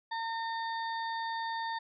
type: harmonic tone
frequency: 910 Hz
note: A#5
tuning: 42 cents flat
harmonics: 1 / 2 / 4 / 5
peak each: -34 / -40 / -46 / -48 dBFS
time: 0.11-1.79 s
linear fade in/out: 10 ms
effects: none